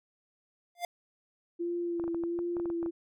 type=tone with exponential growth; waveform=square; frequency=698.5 Hz; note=F5; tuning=in tune; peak=-28 dBFS; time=0.75-0.85 s; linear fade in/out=2 ms; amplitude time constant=20 ms
type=tone with vibrato; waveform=sine; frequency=341.7 Hz; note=F4; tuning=38 cents flat; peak=-30 dBFS; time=1.59-2.91 s; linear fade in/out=20 ms; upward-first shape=sine; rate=1.4 Hz; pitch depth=26 cents each way
type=clicks; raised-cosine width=1 ms; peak=-29 dBFS; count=12; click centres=1.998 / 2.04 / 2.079 / 2.146 / 2.237 / 2.39 / 2.568 / 2.599 / 2.657 / 2.701 / 2.829 / 2.861 s
effects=none